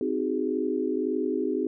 sine chord, Ab dominant seventh, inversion first, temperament just, 259.6 / 311.5 / 373.8 / 415.3 Hz, C4 / Eb4 / Gb4 / Ab4, -13 / +2 / +18 / 0 cents, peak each -30 dBFS, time 0.01-1.67 s, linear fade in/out 2 ms, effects none

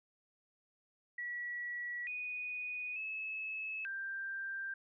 sine tone with pitch steps, 1935 / 2479 / 2593 / 1580 Hz, B6 / D#7 / E7 / G6, -36 / -7 / -29 / +13 cents, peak -38 dBFS, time 1.18-4.74 s, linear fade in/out 5 ms, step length 890 ms, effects none

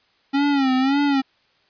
square tone with vibrato, 272.1 Hz, C#4, 32 cents flat, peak -17 dBFS, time 0.33-1.22 s, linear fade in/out 20 ms, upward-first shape sine, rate 1.8 Hz, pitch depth 97 cents each way, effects white hiss -61 dBFS RMS until 1.69 s + resampled to 11025 Hz

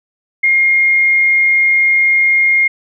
sine tone, 2132 Hz, C7, 32 cents sharp, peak -8 dBFS, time 0.43-2.68 s, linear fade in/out 10 ms, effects none

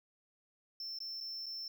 triangle tone with dropouts, 5350 Hz, E8, 25 cents sharp, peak -39 dBFS, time 0.8-1.68 s, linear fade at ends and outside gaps 2 ms, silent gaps 0.988-1.003 / 1.204-1.209 / 1.46-1.464 s, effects none

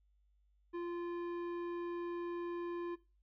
sine tone with tanh clipping, 346.1 Hz, F4, 16 cents flat, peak -40 dBFS, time 0.73-2.96 s, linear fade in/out 20 ms, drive 13 dB, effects noise-tail reverb RT60 0.3 s tail -18 dB re dry + added 50 Hz sine -69 dBFS peak until 3.22 s

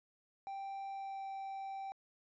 triangle tone with pitch glide, 784 to 779 Hz, G5 to G5, 0 to -11 cents, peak -39 dBFS, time 0.47-1.92 s, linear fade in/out 0 ms, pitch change -11 cents, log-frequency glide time 0.89-1.26 s, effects resampled to 16000 Hz

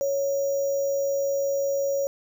sine tone with sample-and-hold, 554.4 Hz, C#5, in tune, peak -22 dBFS, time 0.01-2.07 s, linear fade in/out 0 ms, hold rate 6300 Hz, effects none

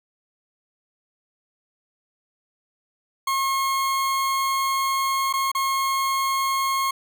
40% pulse tone with dropouts, 1081 Hz, C#6, 44 cents flat, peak -20 dBFS, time 3.27-6.91 s, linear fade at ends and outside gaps 5 ms, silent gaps 5.328-5.336 / 5.517-5.549 s, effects none

